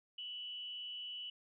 sine tone with amplitude modulation, 2960 Hz, F#7, in tune, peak -40 dBFS, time 0.18-1.3 s, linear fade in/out 5 ms, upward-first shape sine, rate 238 Hz, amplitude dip 50%, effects none

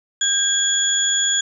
sine tone cluster, 1610 / 3346 / 6920 Hz, G6 / G#7 / A8, +46 / +12 / -30 cents, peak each -24 / -20 / -19 dBFS, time 0.21-1.41 s, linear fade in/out 5 ms, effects none

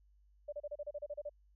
sine tone bursts, 587.3 Hz, D5, in tune, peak -38 dBFS, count 11, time 0.48-1.295 s, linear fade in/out 10 ms, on 45 ms, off 32 ms, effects added 50 Hz sine -64 dBFS peak until 1.55 s

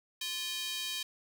square tone with high-pass filter, 349.2 Hz, F4, in tune, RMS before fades -37 dBFS, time 0.21-1.03 s, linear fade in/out 5 ms, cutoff 3300 Hz, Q 2.1, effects none

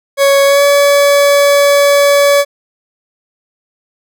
40% pulse tone with pitch glide, 556 to 568.7 Hz, C#5 to C#5, +5 to +44 cents, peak -5 dBFS, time 0.17-2.45 s, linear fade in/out 50 ms, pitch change +39 cents, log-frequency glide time 0.45-0.63 s, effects none

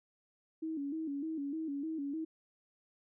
sine tone with vibrato, 300 Hz, D4, 37 cents sharp, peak -35 dBFS, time 0.62-2.25 s, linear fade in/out 10 ms, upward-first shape square, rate 3.3 Hz, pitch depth 110 cents each way, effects none

